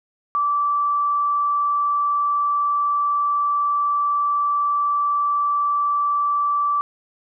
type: tone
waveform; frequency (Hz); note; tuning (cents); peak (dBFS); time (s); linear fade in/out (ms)
sine; 1162; D6; -19; -17; 0.35-6.81; 0
effects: none